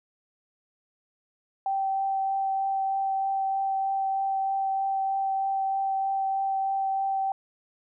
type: tone with vibrato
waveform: sine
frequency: 777 Hz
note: G5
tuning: 16 cents flat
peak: -24 dBFS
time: 1.66-7.32 s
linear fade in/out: 2 ms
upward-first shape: triangle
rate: 3.2 Hz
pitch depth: 9 cents each way
effects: none